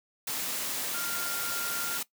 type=tone in noise; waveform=sine; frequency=1396.9 Hz; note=F6; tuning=in tune; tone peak=-36 dBFS; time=0.94-1.98 s; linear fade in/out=5 ms; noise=white; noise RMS=-33 dBFS; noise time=0.27-2.03 s; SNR=-6 dB; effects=noise-tail reverb RT60 0.1 s tail -18 dB re dry + high-pass 150 Hz 12 dB/octave